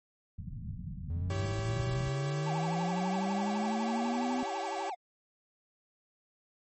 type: low-pass noise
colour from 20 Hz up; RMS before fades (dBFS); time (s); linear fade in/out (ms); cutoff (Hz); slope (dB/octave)
white; -40; 0.38-2.1; 10; 190; 48
type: linear sweep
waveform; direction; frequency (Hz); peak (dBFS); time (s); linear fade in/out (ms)
triangle; up; 82.41 to 255.1; -29; 1.1-4.43; 0
type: chord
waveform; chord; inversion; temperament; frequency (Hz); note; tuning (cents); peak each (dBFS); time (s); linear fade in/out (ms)
sawtooth; C# diminished; first; equal with one note detuned; 329.6 / 392 / 560.8; E4 / G4 / C#5; 0 / 0 / +20; -41 / -36 / -37; 1.3-4.9; 2
type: tone with vibrato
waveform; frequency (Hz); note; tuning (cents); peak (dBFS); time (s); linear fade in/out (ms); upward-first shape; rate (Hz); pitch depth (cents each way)
triangle; 802; G5; +39; -33; 2.46-4.95; 10; triangle; 12; 240
effects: MP3 32 kbps